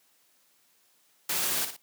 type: noise with echo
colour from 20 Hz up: white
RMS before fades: -29 dBFS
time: 1.29-1.65 s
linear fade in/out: 5 ms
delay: 58 ms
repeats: 2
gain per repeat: -8 dB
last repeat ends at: 1.766 s
effects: white hiss -66 dBFS RMS until 1.82 s + high-pass 150 Hz 12 dB/octave